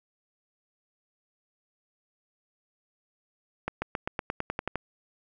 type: accelerating click train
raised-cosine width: 0.5 ms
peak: -14 dBFS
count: 11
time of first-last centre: 3.68-4.757 s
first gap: 140 ms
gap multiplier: 0.94
effects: none